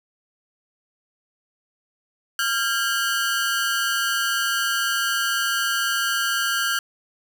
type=ring-modulated tone; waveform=sawtooth; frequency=1498 Hz; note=F#6; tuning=21 cents sharp; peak=-14 dBFS; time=2.39-6.79 s; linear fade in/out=2 ms; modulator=112 Hz; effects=none